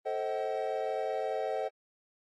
triangle chord, A diminished seventh, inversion none, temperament just, 440 / 528 / 633.6 / 760.3 Hz, A4 / C5 / Eb5 / Gb5, 0 / +16 / +31 / +47 cents, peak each -34 dBFS, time 0.05-1.69 s, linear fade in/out 20 ms, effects tanh soft clip ceiling -19 dBFS + AAC 32 kbps

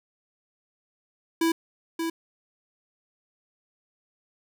square tone with echo, 329.6 Hz, E4, in tune, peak -21 dBFS, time 1.41-1.52 s, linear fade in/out 5 ms, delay 580 ms, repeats 1, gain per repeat -6 dB, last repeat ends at 2.1 s, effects none

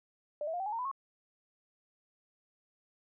sine tone with pitch steps, 594 / 647.8 / 706.4 / 770.3 / 840 / 916.1 / 999 / 1089.4 Hz, D5 / E5 / F5 / G5 / G#5 / A#5 / B5 / C#6, +20 / -30 / +20 / -30 / +19 / -30 / +20 / -30 cents, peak -33 dBFS, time 0.41-0.914 s, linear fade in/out 2 ms, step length 63 ms, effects none

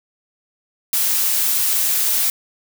blue noise, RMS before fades -18 dBFS, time 0.93-2.3 s, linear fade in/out 2 ms, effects none

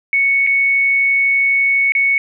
sine tone with dropouts, 2217 Hz, C#7, in tune, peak -11 dBFS, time 0.13-2.18 s, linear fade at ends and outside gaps 1 ms, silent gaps 0.466-0.472 / 1.921-1.951 s, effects none

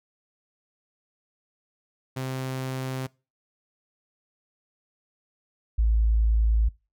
sawtooth / sine tone pair in turn, 130.81 / 55 Hz, C3 / A1, 0 / 0 cents, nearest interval octave + minor third, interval 1500 cents, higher first, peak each -25 / -18 dBFS, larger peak second, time 2.16-3.07 / 5.78-6.69 s, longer neither, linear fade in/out 10 ms, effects noise-tail reverb RT60 0.3 s tail -23 dB re dry

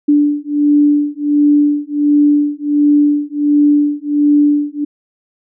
sine beating tone pair, 292 / 293.4 Hz, D4 / D4, -10 / -2 cents, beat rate 1.4 Hz, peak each -12 dBFS, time 0.08-4.85 s, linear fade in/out 10 ms, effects none

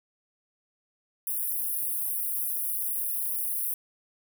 white high-pass noise, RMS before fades -30 dBFS, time 1.27-3.74 s, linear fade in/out 2 ms, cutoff 9600 Hz, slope 96 dB/octave, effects none

